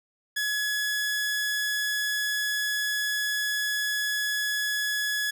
sawtooth tone, 1692 Hz, G#6, 32 cents sharp, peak -22 dBFS, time 0.36-5.31 s, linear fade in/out 10 ms, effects none

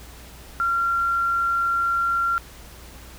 sine tone, 1376 Hz, F6, 26 cents flat, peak -19 dBFS, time 0.6-2.38 s, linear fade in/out 0 ms, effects added 60 Hz sine -43 dBFS peak until 3.18 s + pink hiss -45 dBFS RMS until 3.18 s

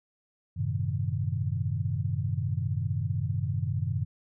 sine chord, F# diminished seventh, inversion none, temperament equal with one note detuned, 94.72 / 110 / 130.81 / 155.56 Hz, F#2 / A2 / C3 / Eb3, +41 / 0 / 0 / 0 cents, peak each -31 / -32 / -32 / -34 dBFS, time 0.56-4.05 s, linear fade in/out 20 ms, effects none

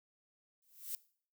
violet noise with exponential growth, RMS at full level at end -37 dBFS, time 0.62-0.95 s, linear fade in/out 1 ms, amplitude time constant 70 ms, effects noise-tail reverb RT60 0.5 s tail -20 dB re dry

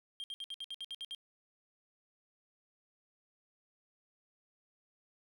triangle tone bursts, 3200 Hz, G7, 35 cents sharp, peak -38 dBFS, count 10, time 0.2-1.148 s, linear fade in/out 0 ms, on 39 ms, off 62 ms, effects none

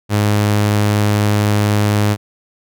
sawtooth tone, 104.1 Hz, G#2, 5 cents sharp, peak -8 dBFS, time 0.09-2.17 s, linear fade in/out 50 ms, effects none

